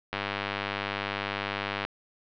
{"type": "click train", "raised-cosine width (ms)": 0.3, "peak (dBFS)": -13, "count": 173, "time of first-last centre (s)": [0.13, 1.85], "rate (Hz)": 100, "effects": ["low-pass 4000 Hz 12 dB/octave"]}